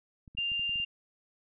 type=clicks; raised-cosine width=5 ms; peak=-38 dBFS; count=8; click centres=0.278 / 0.35 / 0.387 / 0.518 / 0.595 / 0.694 / 0.758 / 0.8 s
type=tone; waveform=sine; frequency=2794 Hz; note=F7; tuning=in tune; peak=-29 dBFS; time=0.37-0.85 s; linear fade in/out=10 ms
effects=none